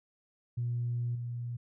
sine tone with level steps, 120 Hz, B2, 49 cents flat, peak -29 / -34 dBFS, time 0.57-1.57 s, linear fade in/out 10 ms, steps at 1.15 s, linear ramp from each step 5 ms, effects tanh soft clip ceiling -25 dBFS

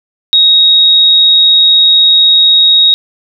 sine tone, 3772 Hz, A#7, 20 cents sharp, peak -3 dBFS, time 0.33-2.94 s, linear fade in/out 0 ms, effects none

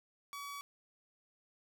sawtooth tone, 1137 Hz, C#6, 44 cents sharp, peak -39 dBFS, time 0.33-0.61 s, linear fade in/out 0 ms, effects none

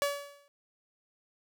sawtooth tone with exponential decay, 570 Hz, C#5, 48 cents sharp, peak -21 dBFS, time 0.02-0.48 s, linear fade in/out 0 ms, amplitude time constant 100 ms, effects none

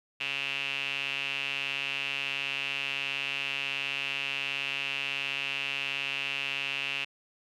sawtooth tone with band-pass filter, 138.59 Hz, C#3, in tune, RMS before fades -33 dBFS, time 0.2-7.05 s, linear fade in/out 10 ms, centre 2700 Hz, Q 8.1, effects none

